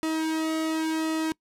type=tone with flanger; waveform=sawtooth; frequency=318.2 Hz; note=D#4; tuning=39 cents sharp; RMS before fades=-27 dBFS; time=0.03-1.32 s; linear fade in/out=0 ms; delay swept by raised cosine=1.3 to 1.96 ms; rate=0.92 Hz; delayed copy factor=-0.9; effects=noise-tail reverb RT60 0.1 s tail -24 dB re dry + low-pass 12000 Hz 12 dB/octave